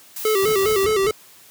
blue noise, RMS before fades -30 dBFS, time 0.16-0.85 s, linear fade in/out 5 ms
square tone with vibrato, 410.1 Hz, G#4, 22 cents flat, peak -17 dBFS, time 0.25-1.11 s, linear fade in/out 2 ms, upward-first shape square, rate 4.9 Hz, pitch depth 93 cents each way
brown noise with tremolo, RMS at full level -27 dBFS, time 0.42-1.11 s, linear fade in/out 5 ms, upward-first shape square, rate 4.9 Hz, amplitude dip 60%
effects white hiss -48 dBFS RMS until 1.5 s + high-pass 100 Hz 12 dB/octave

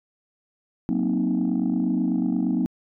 sine chord, C half-diminished seventh, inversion second, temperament equal, 185 / 233.1 / 261.6 / 311.1 Hz, Gb3 / Bb3 / C4 / Eb4, 0 / 0 / 0 / 0 cents, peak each -25 / -24 / -24 / -26 dBFS, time 0.89-2.66 s, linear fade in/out 0 ms, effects tanh soft clip ceiling -15 dBFS

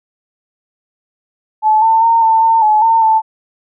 sine tone with pitch steps, 864 / 896 / 917 / 894 / 904 / 855 / 906 / 882 Hz, A5 / A5 / A#5 / A5 / A5 / A5 / A#5 / A5, -32 / +31 / -29 / +27 / +47 / -50 / -50 / +4 cents, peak -7 dBFS, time 1.62-3.22 s, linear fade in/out 50 ms, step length 200 ms, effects none

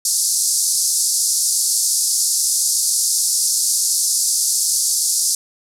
white band-pass noise, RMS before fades -18 dBFS, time 0.05-5.35 s, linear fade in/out 2 ms, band 4700 to 11000 Hz, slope 48 dB/octave, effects none

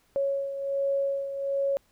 sine beating tone pair, 553 / 554.3 Hz, C#5 / C#5, -4 / 0 cents, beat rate 1.3 Hz, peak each -26 / -33 dBFS, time 0.16-1.77 s, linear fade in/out 0 ms, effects pink hiss -66 dBFS RMS until 1.91 s

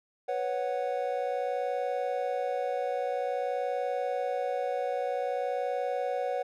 triangle chord, B suspended second, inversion none, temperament equal, 493.9 / 554.4 / 740 Hz, B4 / C#5 / F#5, 0 / 0 / 0 cents, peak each -31 dBFS, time 0.28-6.43 s, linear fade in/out 10 ms, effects none

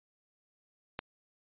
click, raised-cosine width 0.3 ms, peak -19 dBFS, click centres 0.991 s, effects resampled to 8000 Hz

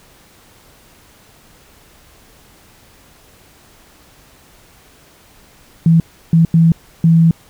sine tone bursts at uneven times, 164.81 Hz, E3, in tune, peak -6 dBFS, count 4, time 5.86-6 / 6.33-6.45 / 6.54-6.72 / 7.04-7.31 s, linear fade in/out 2 ms, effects pink hiss -47 dBFS RMS until 7.49 s

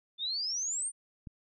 sine exponential sweep, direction up, 3520 to 9200 Hz, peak -31 dBFS, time 0.18-0.92 s, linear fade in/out 50 ms
click, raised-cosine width 5 ms, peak -31 dBFS, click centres 1.272 s
effects none

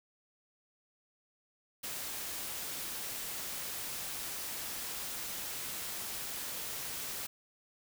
white noise, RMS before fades -40 dBFS, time 1.83-7.27 s, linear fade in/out 10 ms, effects none

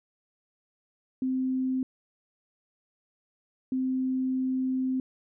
sine tone pair in turn, 259.5 / 259.5 Hz, C4 / C4, -14 / -14 cents, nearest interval unison, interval 0 cents, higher neither, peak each -25 dBFS, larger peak neither, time 1.22-1.83 / 3.72-5 s, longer second, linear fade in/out 2 ms, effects none

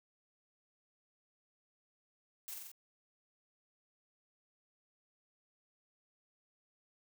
blue noise with echo, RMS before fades -45 dBFS, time 2.48-2.54 s, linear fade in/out 0 ms, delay 44 ms, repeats 4, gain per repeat -2 dB, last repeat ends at 2.716 s, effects none

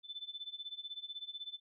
sine tone with tremolo, 3520 Hz, A7, in tune, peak -39 dBFS, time 0.03-1.6 s, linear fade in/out 50 ms, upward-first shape sine, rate 16 Hz, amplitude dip 90%, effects none

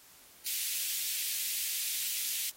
white high-pass noise, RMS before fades -34 dBFS, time 0.46-2.5 s, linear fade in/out 5 ms, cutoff 2300 Hz, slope 24 dB/octave, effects white hiss -57 dBFS RMS until 2.56 s + AAC 48 kbps

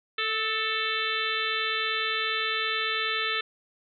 harmonic tone with a mistuned harmonic, 442.6 Hz, A4, 10 cents sharp, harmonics 1 / 3 / 4 / 5 / 6 / 7 / 8 / 9, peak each -37 / -32 / -32 / -34 / -34 / -36 / -33 / -37 dBFS, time 0.18-3.41 s, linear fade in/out 5 ms, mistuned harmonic 3, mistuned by -29 cents, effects none

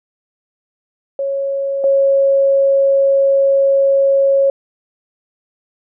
sine tone pair in turn, 551 / 548.9 Hz, C#5 / C#5, -11 / -17 cents, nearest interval unison, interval 6 cents, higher first, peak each -16 / -9 dBFS, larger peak second, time 1.19-1.84 / 1.84-4.5 s, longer second, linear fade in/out 2 ms, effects none

